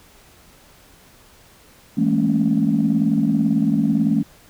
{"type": "chord", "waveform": "sine", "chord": "A major seventh", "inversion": "second", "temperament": "equal with one note detuned", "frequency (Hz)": [164.81, 207.7, 225.8, 277.2], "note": ["E3", "G#3", "A3", "C#4"], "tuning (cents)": [0, 0, 45, 0], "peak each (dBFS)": [-22, -20, -19, -20], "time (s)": [1.97, 4.23], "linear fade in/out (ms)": 10, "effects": ["tanh soft clip ceiling -7 dBFS", "pink hiss -50 dBFS RMS until 4.49 s"]}